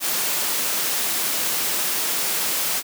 white high-pass noise, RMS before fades -23 dBFS, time 0-2.83 s, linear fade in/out 50 ms, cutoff 190 Hz, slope 12 dB/octave, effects none

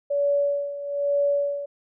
sine tone with tremolo, 570 Hz, C#5, 48 cents sharp, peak -18 dBFS, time 0.1-1.66 s, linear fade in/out 10 ms, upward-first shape sine, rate 1.1 Hz, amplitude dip 75%, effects none

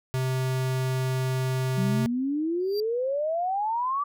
square tone, 130 Hz, C3, 11 cents flat, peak -25 dBFS, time 0.14-2.06 s, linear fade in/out 0 ms
sine exponential sweep, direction up, 181.9 to 1174.7 Hz, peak -24 dBFS, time 1.77-4.04 s, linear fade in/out 10 ms
square tone with exponential growth, 4706 Hz, D8, 3 cents sharp, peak -31 dBFS, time 2.6-2.8 s, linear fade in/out 1 ms, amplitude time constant 42 ms
effects none

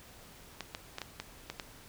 clicks, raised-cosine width 0.2 ms, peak -20 dBFS, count 7, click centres 0.607 / 0.749 / 0.984 / 1.017 / 1.2 / 1.5 / 1.598 s, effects pink hiss -54 dBFS RMS until 1.88 s

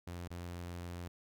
sawtooth tone with dropouts, 87.31 Hz, F2, in tune, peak -38 dBFS, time 0.07-1.08 s, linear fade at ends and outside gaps 5 ms, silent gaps 0.278-0.304 s, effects none

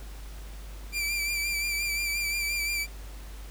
sawtooth tone with vibrato, 2349 Hz, D7, in tune, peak -24 dBFS, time 0.92-2.87 s, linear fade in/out 50 ms, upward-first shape sine, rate 5.7 Hz, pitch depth 37 cents each way, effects added 50 Hz sine -39 dBFS peak until 3.5 s + pink hiss -50 dBFS RMS until 3.5 s

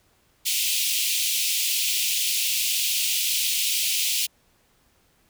pink high-pass noise, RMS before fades -24 dBFS, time 0.45-4.27 s, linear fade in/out 20 ms, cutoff 2500 Hz, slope 48 dB/octave, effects pink hiss -63 dBFS RMS until 5.29 s

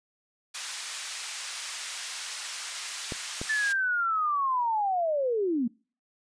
white band-pass noise, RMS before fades -37 dBFS, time 0.54-3.73 s, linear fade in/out 10 ms, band 1200 to 7800 Hz, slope 12 dB/octave
clicks, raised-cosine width 2 ms, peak -20 dBFS, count 2, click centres 3.122 / 3.415 s
sine linear sweep, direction down, 1760 to 219.8 Hz, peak -24 dBFS, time 3.49-5.68 s, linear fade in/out 10 ms
effects noise-tail reverb RT60 0.4 s tail -26 dB re dry + resampled to 22050 Hz

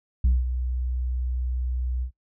sine tone with ADSR envelope, 62.4 Hz, B1, 19 cents sharp, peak -13 dBFS, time 0.24-2.11 s, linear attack 6 ms, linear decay 190 ms, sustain -11 dB, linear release 89 ms, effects noise-tail reverb RT60 0.1 s tail -19 dB re dry + tanh soft clip ceiling -15 dBFS

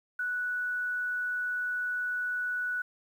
sine tone, 1477 Hz, F#6, 3 cents flat, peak -29 dBFS, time 0.19-2.82 s, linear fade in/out 5 ms, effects 10-bit

